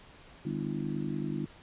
harmonic tone with a mistuned harmonic, 50.4 Hz, G1, 49 cents sharp, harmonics 3 / 4 / 5 / 6 / 7, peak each -36 / -37 / -38 / -39 / -39 dBFS, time 0.45-1.46 s, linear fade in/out 5 ms, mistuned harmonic 7, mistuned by -70 cents, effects pink hiss -54 dBFS RMS until 1.62 s + resampled to 8000 Hz

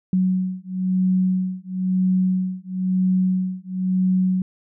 sine beating tone pair, 185 / 186 Hz, F#3 / F#3, 0 / +9 cents, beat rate 1 Hz, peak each -21 dBFS, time 0.13-4.42 s, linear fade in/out 2 ms, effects none

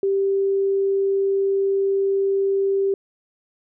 sine tone, 392 Hz, G4, in tune, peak -17 dBFS, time 0.03-2.94 s, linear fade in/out 2 ms, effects none

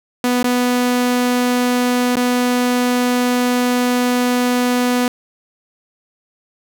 sawtooth tone with dropouts, 246.9 Hz, B3, in tune, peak -10 dBFS, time 0.24-5.08 s, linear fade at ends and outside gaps 2 ms, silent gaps 0.429-0.442 / 2.157-2.168 s, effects none

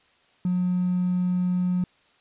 triangle tone with hard clipping, 180.4 Hz, F#3, 44 cents flat, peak -21 dBFS, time 0.45-1.84 s, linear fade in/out 2 ms, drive 3 dB, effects white hiss -61 dBFS RMS until 2.2 s + resampled to 8000 Hz

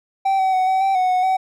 triangle tone with pitch steps, 776 / 760 / 746 / 759 / 776 / 739 / 735 / 756 Hz, G5 / F#5 / F#5 / F#5 / G5 / F#5 / F#5 / F#5, -18 / +46 / +14 / +44 / -18 / -2 / -12 / +37 cents, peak -13 dBFS, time 0.25-1.37 s, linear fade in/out 10 ms, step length 140 ms, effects none

